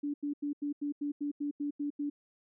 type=tone bursts; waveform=sine; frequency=289.8 Hz; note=D4; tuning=23 cents flat; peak=-31 dBFS; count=11; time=0.03-2.1 s; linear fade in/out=10 ms; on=110 ms; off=86 ms; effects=none